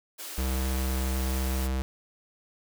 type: high-pass noise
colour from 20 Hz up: white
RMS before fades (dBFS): -39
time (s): 0.18-1.68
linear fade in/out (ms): 20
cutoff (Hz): 270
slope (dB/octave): 96
type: tone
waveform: square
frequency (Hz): 65.41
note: C2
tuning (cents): 0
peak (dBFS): -27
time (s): 0.38-1.82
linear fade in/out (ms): 0
effects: none